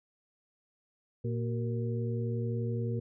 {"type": "harmonic tone with a mistuned harmonic", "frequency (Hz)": 116.54, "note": "A#2", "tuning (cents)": 0, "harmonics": [1, 2, 3, 4], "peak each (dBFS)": [-31, -38, -41, -39], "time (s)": [1.24, 3], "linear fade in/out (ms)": 10, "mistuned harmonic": 3, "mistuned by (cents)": 120, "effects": []}